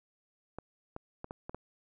clicks, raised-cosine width 1 ms, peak -26 dBFS, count 6, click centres 0.586 / 0.964 / 1.244 / 1.309 / 1.495 / 1.546 s, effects none

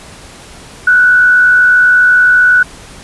sine tone with frequency modulation, 1480 Hz, F#6, in tune, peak -4 dBFS, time 0.87-2.63 s, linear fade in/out 5 ms, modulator 72.3 Hz, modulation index 0.41, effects pink hiss -34 dBFS RMS until 3.03 s + resampled to 24000 Hz

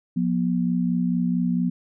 sine tone pair together, 177.51 / 242 Hz, F3 / B3, +28 / -35 cents, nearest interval perfect fourth, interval 537 cents, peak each -22 / -23 dBFS, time 0.16-1.7 s, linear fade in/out 10 ms, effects none

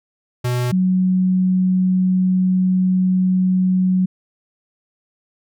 square / sine tone pair in turn, 123.5 / 185.04 Hz, B2 / F#3, 0 / 0 cents, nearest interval perfect fifth, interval 700 cents, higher second, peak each -18 / -13 dBFS, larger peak second, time 0.44-0.72 / 0.72-4.06 s, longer second, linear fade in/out 10 ms, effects none

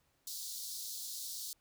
pink high-pass noise, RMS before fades -43 dBFS, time 0.27-1.53 s, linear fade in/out 2 ms, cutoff 3900 Hz, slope 48 dB/octave, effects pink hiss -75 dBFS RMS until 1.6 s

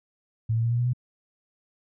sine tone with pitch steps, 112.1 / 114.46 / 116.86 / 119.32 / 121.82 / 124.38 Hz, A2 / A#2 / A#2 / A#2 / B2 / B2, +33 / -31 / +5 / +41 / -23 / +13 cents, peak -21 dBFS, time 0.49-0.934 s, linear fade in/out 10 ms, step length 74 ms, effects none

